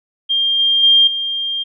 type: tone with level steps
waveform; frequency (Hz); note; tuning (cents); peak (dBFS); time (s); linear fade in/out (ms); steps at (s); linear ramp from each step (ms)
sine; 3200; G7; +35; -13 / -11 / -7 / -18; 0.29-1.64; 20; 0.59 / 0.83 / 1.07; 5
effects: none